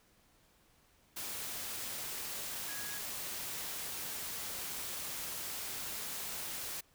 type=tone in noise; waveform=sine; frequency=1661.2 Hz; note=G#6; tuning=in tune; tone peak=-47 dBFS; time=2.68-2.99 s; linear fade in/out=10 ms; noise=white; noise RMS=-41 dBFS; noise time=1.16-6.81 s; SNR=-9 dB; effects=pink hiss -68 dBFS RMS until 6.94 s